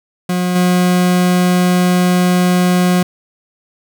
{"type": "tone with level steps", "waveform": "40% pulse", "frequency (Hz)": 180, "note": "F#3", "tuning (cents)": -47, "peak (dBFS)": [-13, -9], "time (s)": [0.29, 3.03], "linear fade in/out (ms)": 5, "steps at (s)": 0.55, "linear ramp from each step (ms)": 10, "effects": []}